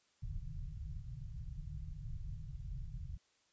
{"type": "low-pass noise", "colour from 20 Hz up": "pink", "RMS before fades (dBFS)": -44, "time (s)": [0.22, 3.18], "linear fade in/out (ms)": 10, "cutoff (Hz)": 160, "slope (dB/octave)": 96, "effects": ["white hiss -74 dBFS RMS until 3.52 s", "resampled to 16000 Hz"]}